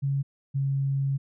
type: tone pair in turn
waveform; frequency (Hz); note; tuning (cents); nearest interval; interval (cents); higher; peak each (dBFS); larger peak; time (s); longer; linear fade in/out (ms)
sine; 138.5 / 137.31; C#3 / C#3; -1 / -16; unison; 15; first; -23; neither; 0.02-0.23 / 0.54-1.18; second; 20
effects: none